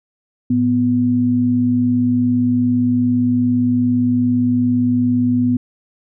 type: tone pair together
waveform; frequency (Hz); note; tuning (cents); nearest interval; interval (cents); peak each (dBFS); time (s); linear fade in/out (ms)
sine; 110 / 247.5; A2 / B3; 0 / +4; octave + major second; 1404; -21 / -13; 0.5-5.57; 5
effects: none